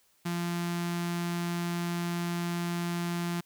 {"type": "tone with notch filter", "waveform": "sawtooth", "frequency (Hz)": 172.6, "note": "F3", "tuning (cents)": -20, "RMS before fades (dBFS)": -32, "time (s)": [0.25, 3.41], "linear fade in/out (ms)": 10, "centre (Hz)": 510, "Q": 1.6, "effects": ["white hiss -67 dBFS RMS until 3.45 s"]}